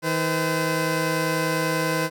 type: tone pair together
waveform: 15% pulse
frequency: 159.9 / 510 Hz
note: D#3 / C5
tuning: +48 / -44 cents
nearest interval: octave + minor sixth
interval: 2008 cents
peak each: -18 dBFS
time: 0.02-2.1 s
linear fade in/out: 50 ms
effects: none